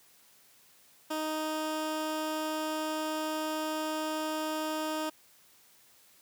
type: tone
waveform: 15% pulse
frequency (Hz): 311.1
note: D#4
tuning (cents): 0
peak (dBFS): -25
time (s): 1.1-5.1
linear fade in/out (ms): 10
effects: white hiss -61 dBFS RMS until 6.21 s + high-pass 80 Hz 12 dB/octave